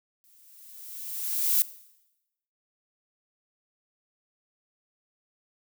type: noise with exponential growth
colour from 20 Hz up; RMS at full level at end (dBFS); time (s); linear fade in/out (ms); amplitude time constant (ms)
violet; -21; 0.24-1.62; 0; 300
effects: noise-tail reverb RT60 0.9 s tail -18 dB re dry